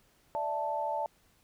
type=chord; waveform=sine; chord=D suspended second; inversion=none; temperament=just; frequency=587.3 / 660.7 / 881 Hz; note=D5 / E5 / A5; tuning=0 / +4 / +2 cents; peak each=-36 / -37 / -32 dBFS; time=0.35-1.06 s; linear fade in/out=0 ms; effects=pink hiss -67 dBFS RMS until 1.43 s